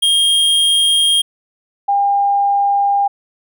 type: tone pair in turn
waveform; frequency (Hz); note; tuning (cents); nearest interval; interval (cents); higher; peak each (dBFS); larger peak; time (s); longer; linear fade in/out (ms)
square / sine; 3231 / 803.1; G#7 / G5; -48 / +42; 2 octaves; 2410; first; -11; neither; 0.02-1.22 / 1.88-3.08; neither; 10
effects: none